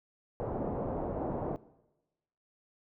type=low-pass noise; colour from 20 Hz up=white; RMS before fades=-35 dBFS; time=0.4-1.56 s; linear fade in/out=0 ms; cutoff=710 Hz; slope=24 dB/octave; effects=noise-tail reverb RT60 1.0 s tail -19 dB re dry